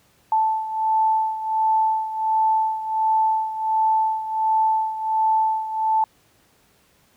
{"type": "beating tone pair", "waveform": "sine", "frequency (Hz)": [878, 879.4], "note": ["A5", "A5"], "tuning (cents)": [-4, -1], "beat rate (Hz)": 1.4, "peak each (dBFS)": [-19, -24], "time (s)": [0.32, 6.04], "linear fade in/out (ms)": 2, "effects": ["pink hiss -59 dBFS RMS until 7.16 s", "high-pass 60 Hz 12 dB/octave"]}